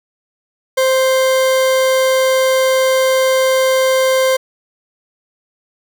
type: tone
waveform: 40% pulse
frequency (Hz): 523.3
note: C5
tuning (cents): 0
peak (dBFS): -10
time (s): 0.77-4.37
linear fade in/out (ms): 10
effects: none